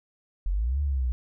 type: linear two-way sweep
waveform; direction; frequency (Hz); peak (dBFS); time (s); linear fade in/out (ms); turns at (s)
sine; up then down; 40.62 to 73.42 to 59.6; -23; 0.46-1.12; 0; 0.81
effects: none